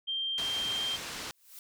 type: tone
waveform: sine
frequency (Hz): 3170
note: G7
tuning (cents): +19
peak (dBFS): -30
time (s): 0.07-0.97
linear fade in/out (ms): 20
type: low-pass noise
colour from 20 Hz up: white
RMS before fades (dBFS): -40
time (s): 0.38-1.31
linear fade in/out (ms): 0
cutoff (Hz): 5300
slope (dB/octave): 12
type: noise with exponential growth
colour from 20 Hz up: blue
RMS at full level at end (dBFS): -45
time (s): 1.22-1.59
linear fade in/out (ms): 1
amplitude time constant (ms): 80
effects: none